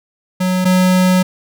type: tone pair in turn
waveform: square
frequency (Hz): 184 / 184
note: F#3 / F#3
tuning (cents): -9 / -9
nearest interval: unison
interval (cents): 0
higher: neither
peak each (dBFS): -14 / -10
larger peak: second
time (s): 0.4-0.65 / 0.65-1.23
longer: second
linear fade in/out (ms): 10
effects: none